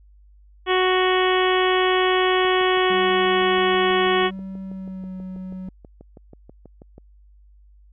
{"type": "harmonic tone", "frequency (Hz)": 370, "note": "F#4", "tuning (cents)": 0, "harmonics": [1, 2, 3, 4, 5, 6, 7, 8, 9], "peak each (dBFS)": [-19, -25, -24, -31, -26, -30, -33, -29, -30], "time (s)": [0.66, 4.31], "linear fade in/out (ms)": 50}
{"type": "click train", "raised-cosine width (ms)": 2, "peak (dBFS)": -29, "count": 29, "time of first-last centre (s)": [2.45, 6.981], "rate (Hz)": 6.18}
{"type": "tone with pitch glide", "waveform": "triangle", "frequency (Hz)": [191.3, 186.39], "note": ["G3", "F#3"], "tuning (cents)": [-42, 13], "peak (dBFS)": -28, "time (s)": [2.9, 5.69], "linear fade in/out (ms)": 2, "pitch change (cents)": -45, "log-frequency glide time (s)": [4.64, 5.14]}
{"effects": ["added 50 Hz sine -48 dBFS peak until 7.92 s"]}